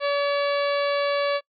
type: harmonic tone with a mistuned harmonic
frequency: 570 Hz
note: C#5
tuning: 48 cents sharp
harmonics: 1 / 2 / 3 / 4 / 5 / 6 / 7 / 8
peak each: -22 / -28 / -32 / -34 / -36 / -38 / -39 / -40 dBFS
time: 0-1.41 s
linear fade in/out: 50 ms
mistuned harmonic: 5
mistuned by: -50 cents
effects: noise-tail reverb RT60 0.1 s tail -24 dB re dry